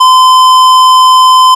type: tone with tanh clipping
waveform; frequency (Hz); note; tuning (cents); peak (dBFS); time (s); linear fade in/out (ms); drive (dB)
sine; 1026; C6; -34; -3; 0-1.55; 10; 15
effects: none